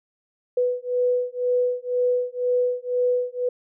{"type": "beating tone pair", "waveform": "sine", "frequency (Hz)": [493.9, 495.9], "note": ["B4", "B4"], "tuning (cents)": [0, 7], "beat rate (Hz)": 2, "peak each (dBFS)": -23, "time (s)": [0.57, 3.49], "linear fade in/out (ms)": 5, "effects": []}